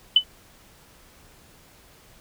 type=tone with exponential decay; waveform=sine; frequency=3009 Hz; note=F#7; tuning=28 cents sharp; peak=-8 dBFS; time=0.16-0.24 s; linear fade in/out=5 ms; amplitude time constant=17 ms; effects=pink hiss -53 dBFS RMS until 2.2 s